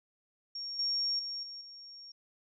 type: tone with level steps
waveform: sine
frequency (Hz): 5540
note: F8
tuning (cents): -15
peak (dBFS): -37 / -29 / -36 / -42 / -47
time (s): 0.55-2.12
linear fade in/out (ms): 5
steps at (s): 0.79 / 1.19 / 1.43 / 1.61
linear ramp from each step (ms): 2
effects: none